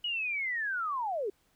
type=linear sweep; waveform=sine; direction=down; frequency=2942 to 370 Hz; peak=-30 dBFS; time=0.04-1.3 s; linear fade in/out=5 ms; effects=pink hiss -70 dBFS RMS until 1.55 s